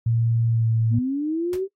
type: tone with pitch glide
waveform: sine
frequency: 115.4 to 112.96 Hz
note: A#2 to A2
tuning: -17 to +46 cents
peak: -18 dBFS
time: 0.06-0.99 s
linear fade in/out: 5 ms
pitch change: -37 cents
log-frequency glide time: 0.47-0.69 s
type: linear sweep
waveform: sine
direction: up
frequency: 226.4 to 392 Hz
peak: -21 dBFS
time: 0.9-1.68 s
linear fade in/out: 50 ms
type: noise with exponential decay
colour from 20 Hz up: pink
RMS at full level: -33 dBFS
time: 1.53-1.62 s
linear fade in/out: 1 ms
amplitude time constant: 19 ms
effects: noise-tail reverb RT60 0.1 s tail -17 dB re dry + AAC 48 kbps